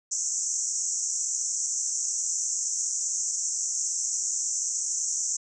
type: band-pass noise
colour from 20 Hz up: white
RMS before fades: -29 dBFS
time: 0.11-5.37 s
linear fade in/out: 10 ms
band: 5800 to 7700 Hz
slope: 96 dB/octave
effects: none